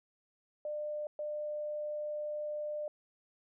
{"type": "tone bursts at uneven times", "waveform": "sine", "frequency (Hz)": 599, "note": "D5", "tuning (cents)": 34, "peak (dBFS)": -35, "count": 2, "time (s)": [[0.65, 1.07], [1.19, 2.88]], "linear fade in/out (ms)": 2, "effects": []}